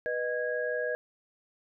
sine tone cluster, 490.2 / 616 / 1648 Hz, B4 / D#5 / G#6, -13 / -17 / -14 cents, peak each -32 / -33 / -34 dBFS, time 0.06-0.95 s, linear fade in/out 0 ms, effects none

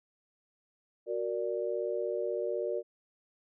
sine chord, Gb augmented, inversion none, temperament equal, 370 / 466.2 / 587.3 Hz, Gb4 / Bb4 / D5, 0 / 0 / 0 cents, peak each -35 / -34 / -35 dBFS, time 1.06-2.83 s, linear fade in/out 50 ms, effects none

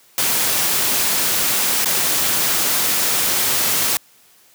white noise with dropouts, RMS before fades -18 dBFS, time 0.18-3.97 s, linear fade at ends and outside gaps 1 ms, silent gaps 1.846-1.857 s, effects white hiss -52 dBFS RMS until 4.54 s + high-pass 100 Hz 12 dB/octave

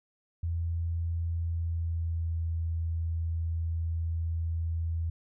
sine tone with pitch glide, 83.9 to 82.55 Hz, E2 to E2, +31 to +3 cents, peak -28 dBFS, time 0.43-5.1 s, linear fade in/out 5 ms, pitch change -28 cents, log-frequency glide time 1.35-2.44 s, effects none

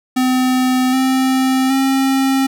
square tone with pitch steps, 255.6 / 261.7 / 268 Hz, C4 / C4 / C4, -40 / 0 / +42 cents, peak -13 dBFS, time 0.16-2.47 s, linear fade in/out 10 ms, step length 770 ms, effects none

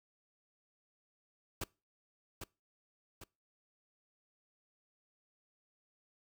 pink noise with echo, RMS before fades -38 dBFS, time 1.61-1.64 s, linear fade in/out 5 ms, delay 800 ms, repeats 2, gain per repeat -6 dB, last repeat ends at 3.24 s, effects noise-tail reverb RT60 0.3 s tail -25 dB re dry

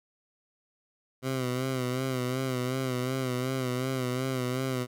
15% pulse tone with vibrato, 128.5 Hz, C3, 31 cents flat, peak -22 dBFS, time 1.22-4.87 s, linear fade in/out 50 ms, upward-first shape sine, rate 2.7 Hz, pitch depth 55 cents each way, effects none

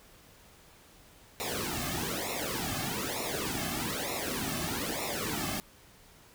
pink noise with flanger, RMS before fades -34 dBFS, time 1.4-5.6 s, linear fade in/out 0 ms, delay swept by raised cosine 0.63 to 2.13 ms, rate 1.1 Hz, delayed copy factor -0.95, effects pink hiss -57 dBFS RMS until 6.34 s

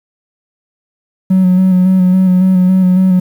triangle tone with vibrato, 185 Hz, F#3, in tune, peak -3 dBFS, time 1.3-3.2 s, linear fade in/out 10 ms, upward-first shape square, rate 3.6 Hz, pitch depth 23 cents each way, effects tanh soft clip ceiling -1 dBFS + 7-bit

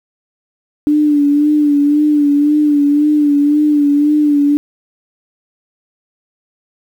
sine tone with vibrato, 293.7 Hz, D4, in tune, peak -8 dBFS, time 0.87-4.57 s, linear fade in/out 0 ms, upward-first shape sine, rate 1.9 Hz, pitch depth 43 cents each way, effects 7-bit

